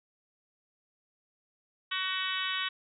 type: harmonic tone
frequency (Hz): 375.5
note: F#4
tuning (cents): +26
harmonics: 3 / 4 / 5 / 6 / 7 / 8 / 9 / 10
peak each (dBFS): -38 / -38 / -38 / -41 / -40 / -36 / -39 / -39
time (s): 1.91-2.69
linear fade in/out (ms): 10
effects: none